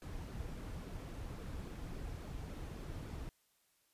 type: noise with flanger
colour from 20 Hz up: brown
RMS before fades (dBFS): -45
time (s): 0.02-3.29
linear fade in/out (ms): 0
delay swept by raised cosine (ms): 1 to 5.5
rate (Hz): 3.6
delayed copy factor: -0.5
effects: white hiss -75 dBFS RMS until 3.93 s + resampled to 32000 Hz